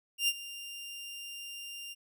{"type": "tone with ADSR envelope", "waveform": "sawtooth", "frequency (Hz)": 2794, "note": "F7", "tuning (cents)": 0, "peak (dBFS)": -21, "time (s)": [0.18, 1.95], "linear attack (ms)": 100, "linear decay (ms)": 45, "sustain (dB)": -17, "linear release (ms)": 31, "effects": []}